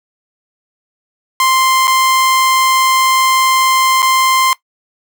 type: tone with dropouts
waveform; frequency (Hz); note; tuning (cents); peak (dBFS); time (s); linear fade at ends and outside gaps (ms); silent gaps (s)
sawtooth; 1046.5; C6; 0; -6; 1.4-4.53; 1; 1.872-1.878 / 4.021-4.027
effects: noise-tail reverb RT60 0.1 s tail -18 dB re dry